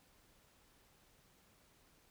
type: silence
effects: pink hiss -69 dBFS RMS until 2.1 s